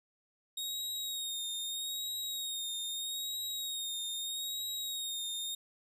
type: tone with vibrato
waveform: sawtooth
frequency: 3739 Hz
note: A#7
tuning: 4 cents sharp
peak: -33 dBFS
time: 0.57-5.55 s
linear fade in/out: 5 ms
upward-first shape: sine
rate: 0.79 Hz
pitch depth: 40 cents each way
effects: none